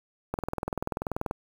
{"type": "click train", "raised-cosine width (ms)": 1, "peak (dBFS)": -15, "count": 21, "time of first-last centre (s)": [0.34, 1.311], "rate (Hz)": 20.6, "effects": ["7-bit"]}